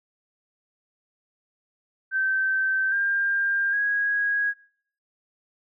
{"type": "tone with pitch steps", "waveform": "sine", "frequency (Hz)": [1549, 1599, 1650.6], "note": ["G6", "G6", "G#6"], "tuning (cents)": [-21, 34, -11], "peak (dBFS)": -21, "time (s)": [2.11, 4.54], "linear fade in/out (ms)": 50, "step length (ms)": 810, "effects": ["noise-tail reverb RT60 0.6 s tail -21 dB re dry"]}